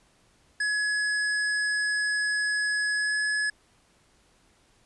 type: tone with pitch glide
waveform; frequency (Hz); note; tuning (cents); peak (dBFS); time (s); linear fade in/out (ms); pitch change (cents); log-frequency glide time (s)
square; 1689 to 1698.8; G#6 to G#6; +29 to +39; -25; 0.6-3.5; 5; +10; 2.95-3.16
effects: pink hiss -63 dBFS RMS until 4.85 s + resampled to 24000 Hz